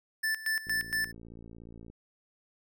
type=tone with tremolo; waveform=square; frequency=1760 Hz; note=A6; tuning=in tune; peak=-28 dBFS; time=0.23-1.12 s; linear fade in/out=10 ms; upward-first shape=square; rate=4.3 Hz; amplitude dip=80%
type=click train; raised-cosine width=3 ms; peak=-36 dBFS; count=71; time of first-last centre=0.67-1.9 s; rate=56.9 Hz
effects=none